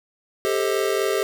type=chord; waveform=square; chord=A half-diminished seventh; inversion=third; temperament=just; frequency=396 / 440 / 528 / 633.6 Hz; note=G4 / A4 / C5 / Eb5; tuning=+18 / 0 / +16 / +31 cents; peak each=-24 / -26 / -29 / -29 dBFS; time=0.45-1.23 s; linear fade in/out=0 ms; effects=none